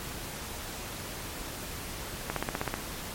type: click train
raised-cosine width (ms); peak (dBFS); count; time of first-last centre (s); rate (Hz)
0.5; -14; 8; 2.3-2.74; 15.9
effects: pink hiss -39 dBFS RMS until 3.14 s + MP3 64 kbps